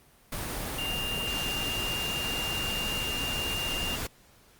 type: tone in noise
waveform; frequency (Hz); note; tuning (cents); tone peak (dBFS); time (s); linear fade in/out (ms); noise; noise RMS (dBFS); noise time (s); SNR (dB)
sine; 2800; F7; +4; -31; 0.78-3.96; 5; pink; -34; 0.32-4.07; 0
effects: pink hiss -59 dBFS RMS until 4.59 s + Opus 32 kbps